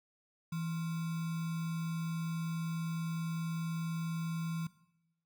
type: tone with sample-and-hold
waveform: sine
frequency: 164.81 Hz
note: E3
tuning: in tune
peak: -34 dBFS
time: 0.52-4.67 s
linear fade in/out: 5 ms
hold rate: 1225 Hz
effects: noise-tail reverb RT60 0.9 s tail -19 dB re dry